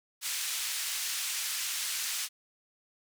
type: band-pass noise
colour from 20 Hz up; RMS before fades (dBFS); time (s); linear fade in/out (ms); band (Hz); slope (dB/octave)
white; -34; 0.21-2.29; 50; 1800 to 9500; 12
effects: none